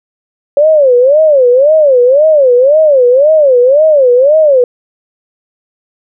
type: tone with vibrato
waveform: sine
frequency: 554.4 Hz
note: C#5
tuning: in tune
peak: -3 dBFS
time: 0.57-4.64 s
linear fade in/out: 2 ms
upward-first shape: sine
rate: 1.9 Hz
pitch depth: 230 cents each way
effects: none